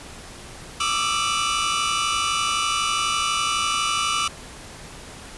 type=tone cluster; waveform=sawtooth; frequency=1159 / 1211 / 1331 / 2940 Hz; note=D6 / D#6 / E6 / F#7; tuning=-23 / -47 / +16 / -12 cents; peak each=-23 dBFS; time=0.8-4.28 s; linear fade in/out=5 ms; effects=pink hiss -40 dBFS RMS until 5.37 s + resampled to 24000 Hz